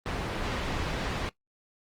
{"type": "low-pass noise", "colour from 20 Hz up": "pink", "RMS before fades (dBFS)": -32, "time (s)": [0.06, 1.29], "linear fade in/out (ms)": 0, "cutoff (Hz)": 3500, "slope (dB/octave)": 12, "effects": ["noise-tail reverb RT60 0.1 s tail -19 dB re dry", "Opus 24 kbps"]}